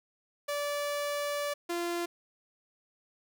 sawtooth tone pair in turn, 580 / 344.9 Hz, D5 / F4, -22 / -22 cents, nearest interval major sixth, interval 900 cents, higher first, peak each -27 dBFS, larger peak neither, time 0.48-1.54 / 1.69-2.06 s, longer first, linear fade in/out 10 ms, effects none

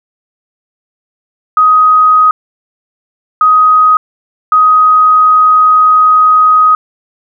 sine tone bursts at uneven times, 1255 Hz, D#6, 15 cents sharp, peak -3 dBFS, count 3, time 1.57-2.31 / 3.41-3.97 / 4.52-6.75 s, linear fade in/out 2 ms, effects none

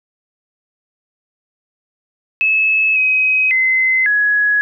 sine tone with pitch steps, 2594 / 2531 / 2053 / 1677 Hz, E7 / D#7 / C7 / G#6, -28 / +29 / -33 / +16 cents, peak -11 dBFS, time 2.41-4.61 s, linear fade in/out 0 ms, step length 550 ms, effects none

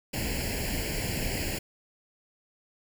pink noise with comb filter, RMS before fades -31 dBFS, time 0.13-1.59 s, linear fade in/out 10 ms, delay 0.41 ms, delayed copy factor +0.9, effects none

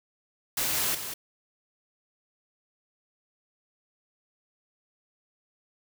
white noise with echo, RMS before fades -28 dBFS, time 0.57-0.95 s, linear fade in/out 5 ms, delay 190 ms, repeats 1, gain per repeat -8 dB, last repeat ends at 1.14 s, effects none

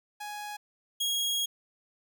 sawtooth tone pair in turn, 833 / 3292 Hz, G#5 / G#7, +5 / -16 cents, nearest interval 2 octaves, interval 2379 cents, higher second, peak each -33 / -24 dBFS, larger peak second, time 0.2-0.57 / 1-1.46 s, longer second, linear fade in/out 10 ms, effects none

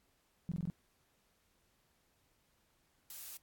sine tone bursts, 171.3 Hz, F3, 33 cents flat, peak -34 dBFS, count 5, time 0.49-0.7 s, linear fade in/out 0 ms, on 26 ms, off 20 ms
blue noise, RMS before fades -47 dBFS, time 3.1-3.37 s, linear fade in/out 2 ms
effects pink hiss -75 dBFS RMS until 3.42 s + AAC 64 kbps

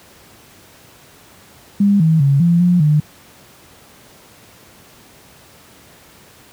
sine tone with pitch steps, 201.4 / 160.4 / 139.1 / 171 / 177.2 / 150.5 Hz, G3 / E3 / C#3 / F3 / F3 / D3, +47 / -47 / +6 / -36 / +25 / +43 cents, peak -9 dBFS, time 1.8-3 s, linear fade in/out 5 ms, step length 200 ms, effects pink hiss -45 dBFS RMS until 6.52 s + high-pass 80 Hz 12 dB/octave

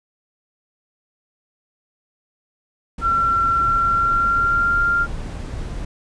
brown noise, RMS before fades -28 dBFS, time 2.98-5.85 s, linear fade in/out 5 ms
sine tone with pitch glide, 1359 to 1392.4 Hz, F6 to F6, -48 to -6 cents, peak -15 dBFS, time 3.01-5.07 s, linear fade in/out 50 ms, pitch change +42 cents, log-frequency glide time 3.62-4.83 s
effects resampled to 22050 Hz

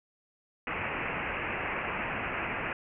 white low-pass noise, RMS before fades -34 dBFS, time 0.67-2.73 s, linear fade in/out 2 ms, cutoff 2700 Hz, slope 96 dB/octave, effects none

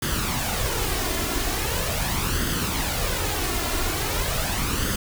pink noise with flanger, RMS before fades -25 dBFS, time 0.02-4.96 s, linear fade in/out 5 ms, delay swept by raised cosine 0.62 to 2.92 ms, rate 0.41 Hz, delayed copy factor +0.55, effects none

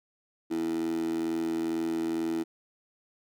15% pulse tone with high-pass filter, 82.2 Hz, E2, 4 cents flat, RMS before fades -30 dBFS, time 0.5-2.44 s, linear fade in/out 20 ms, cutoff 310 Hz, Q 8.2, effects none

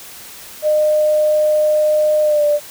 sine tone with pitch glide, 609 to 590 Hz, D#5 to D5, -37 to +8 cents, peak -11 dBFS, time 0.62-2.6 s, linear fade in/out 50 ms, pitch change -55 cents, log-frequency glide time 2.22-2.44 s, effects white hiss -36 dBFS RMS until 2.7 s

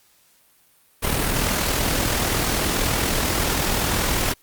pink noise with amplitude modulation, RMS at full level -20 dBFS, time 1.02-4.34 s, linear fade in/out 20 ms, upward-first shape sine, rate 40.8 Hz, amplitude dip 40%, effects white hiss -58 dBFS RMS until 4.42 s + Opus 48 kbps

